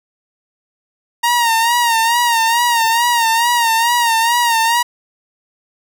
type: tone with vibrato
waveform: sawtooth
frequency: 932.3 Hz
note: A#5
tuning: in tune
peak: -8 dBFS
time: 1.23-4.83 s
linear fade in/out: 10 ms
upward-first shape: sine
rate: 2.3 Hz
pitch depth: 63 cents each way
effects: none